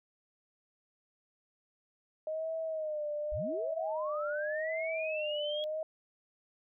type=tone with vibrato; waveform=sine; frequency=620 Hz; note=D#5; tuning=6 cents flat; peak=-33 dBFS; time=2.27-5.83 s; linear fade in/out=2 ms; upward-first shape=sine; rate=0.87 Hz; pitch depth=76 cents each way
type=linear sweep; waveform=sine; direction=up; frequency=34.25 to 3322 Hz; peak=-37 dBFS; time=3.32-5.64 s; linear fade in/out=0 ms
effects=none